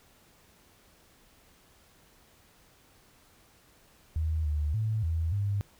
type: tone with pitch steps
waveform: sine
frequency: 79 / 74.7 / 109.5 / 81.7 / 101 Hz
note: D#2 / D2 / A2 / E2 / G#2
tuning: +27 / +30 / -8 / -15 / -48 cents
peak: -26 dBFS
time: 4.16-5.61 s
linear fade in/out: 0 ms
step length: 290 ms
effects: pink hiss -61 dBFS RMS until 5.79 s